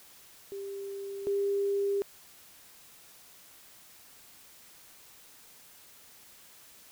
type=tone pair in turn; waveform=sine; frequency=395.7 / 399.6 Hz; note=G4 / G4; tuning=+16 / +33 cents; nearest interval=unison; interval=17 cents; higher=second; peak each=-36 / -26 dBFS; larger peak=second; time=0.52-1.27 / 1.27-2.02 s; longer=neither; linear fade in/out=0 ms; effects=white hiss -55 dBFS RMS until 6.91 s